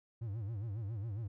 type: tone with vibrato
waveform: triangle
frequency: 107 Hz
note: A2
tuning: 48 cents flat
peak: -35 dBFS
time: 0.21-1.28 s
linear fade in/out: 10 ms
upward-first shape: sine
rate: 7.3 Hz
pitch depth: 180 cents each way
effects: none